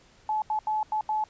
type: tone bursts at uneven times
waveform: sine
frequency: 860 Hz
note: A5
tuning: 40 cents flat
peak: -24 dBFS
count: 5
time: 0.29-0.42 / 0.5-0.59 / 0.67-0.83 / 0.92-1.01 / 1.09-1.24 s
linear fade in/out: 2 ms
effects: pink hiss -58 dBFS RMS until 1.29 s + resampled to 16000 Hz